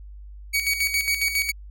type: tone with tremolo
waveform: sawtooth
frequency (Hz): 2253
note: C#7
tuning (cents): +28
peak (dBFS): -16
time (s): 0.53-1.52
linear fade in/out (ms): 20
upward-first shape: square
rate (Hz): 7.3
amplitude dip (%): 60
effects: added 50 Hz sine -38 dBFS peak until 1.7 s